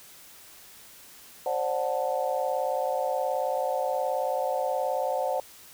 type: chord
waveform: sine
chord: D dominant seventh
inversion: third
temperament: just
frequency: 528.6 / 587.3 / 734.2 / 881 Hz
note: C5 / D5 / F#5 / A5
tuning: +18 / 0 / -14 / +2 cents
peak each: -29 / -31 / -30 / -34 dBFS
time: 1.46-5.4 s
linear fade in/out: 2 ms
effects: white hiss -50 dBFS RMS until 5.73 s